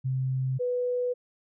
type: tone pair in turn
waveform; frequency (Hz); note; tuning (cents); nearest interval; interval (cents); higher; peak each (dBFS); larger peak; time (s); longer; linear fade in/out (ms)
sine; 130.81 / 493.9; C3 / B4; 0 / 0; octave + major seventh; 2300; second; -25; neither; 0.04-0.59 / 0.59-1.14; neither; 20
effects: none